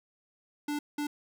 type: tone bursts at uneven times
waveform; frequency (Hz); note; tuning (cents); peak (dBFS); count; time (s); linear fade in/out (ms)
square; 293.7; D4; 0; -31; 2; 0.68-0.79 / 0.98-1.07; 5
effects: none